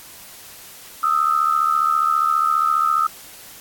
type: tone pair together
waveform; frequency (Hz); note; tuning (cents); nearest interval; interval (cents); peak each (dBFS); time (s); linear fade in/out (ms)
sine; 1244.5 / 1319.3; D#6 / E6; 0 / +1; minor second; 101; -18; 1.03-3.07; 5
effects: white hiss -41 dBFS RMS until 3.6 s + AAC 64 kbps